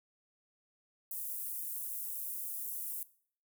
pink high-pass noise, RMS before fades -40 dBFS, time 1.11-3.03 s, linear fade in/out 2 ms, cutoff 11000 Hz, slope 24 dB/octave, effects noise-tail reverb RT60 0.5 s tail -18 dB re dry

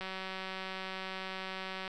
click train, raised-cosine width 0.3 ms, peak -24 dBFS, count 354, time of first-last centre 0.01-1.878 s, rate 189 Hz, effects none

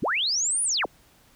sine linear two-way sweep, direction up then down, 64.5 to 9956 to 64.5 Hz, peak -22 dBFS, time 0.02-0.86 s, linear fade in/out 10 ms, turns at 0.63 s, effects pink hiss -58 dBFS RMS until 1.35 s

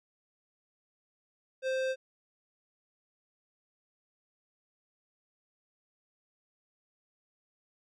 sine tone with tanh clipping, 523.3 Hz, C5, in tune, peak -31 dBFS, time 1.62-1.96 s, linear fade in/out 50 ms, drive 18 dB, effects none

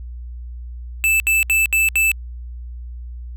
square tone bursts, 2637 Hz, E7, in tune, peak -14 dBFS, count 5, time 1.04-2.116 s, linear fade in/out 0 ms, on 160 ms, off 69 ms, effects added 60 Hz sine -29 dBFS peak until 3.36 s

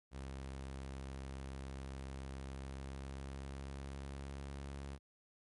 sawtooth tone with pitch glide, 67.1 to 69.19 Hz, C2 to C#2, +44 to -3 cents, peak -40 dBFS, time 0.11-4.99 s, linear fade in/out 50 ms, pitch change +53 cents, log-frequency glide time 2.48-4.62 s, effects MP3 48 kbps

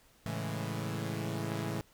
sawtooth chord, A major seventh, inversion none, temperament equal, 110 / 138.59 / 164.81 / 207.7 Hz, A2 / C#3 / E3 / G#3, 0 / 0 / 0 / 0 cents, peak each -34 / -37 / -35 / -39 dBFS, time 0.26-1.81 s, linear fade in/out 0 ms, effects pink hiss -64 dBFS RMS until 1.93 s

